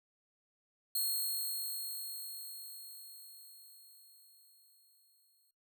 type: tone with exponential decay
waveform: 5% pulse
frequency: 4263 Hz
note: C8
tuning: 32 cents sharp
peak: -24 dBFS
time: 0.95-5.51 s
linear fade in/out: 5 ms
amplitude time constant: 990 ms
effects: noise-tail reverb RT60 0.3 s tail -26 dB re dry